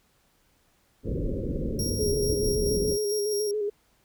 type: low-pass noise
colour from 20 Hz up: pink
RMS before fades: -29 dBFS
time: 1.03-2.98 s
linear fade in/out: 50 ms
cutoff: 550 Hz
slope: 96 dB/octave
type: tone with tremolo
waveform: 25% pulse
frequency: 5600 Hz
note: F8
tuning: 4 cents sharp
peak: -25 dBFS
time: 1.79-3.51 s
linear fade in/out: 2 ms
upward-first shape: square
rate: 4.6 Hz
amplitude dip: 30%
type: tone with vibrato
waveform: sine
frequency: 416.7 Hz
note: G#4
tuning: 6 cents sharp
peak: -25 dBFS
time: 1.99-3.7 s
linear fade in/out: 10 ms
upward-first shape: square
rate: 7.1 Hz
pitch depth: 38 cents each way
effects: pink hiss -66 dBFS RMS until 4.04 s